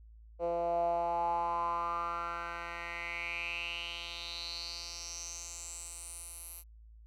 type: tone with band-pass filter sweep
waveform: 10% pulse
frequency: 170.7 Hz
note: F3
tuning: 39 cents flat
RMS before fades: -37 dBFS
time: 0.39-6.64 s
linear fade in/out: 50 ms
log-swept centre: 550 to 12000 Hz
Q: 6.1
effects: added 55 Hz sine -52 dBFS peak until 7.06 s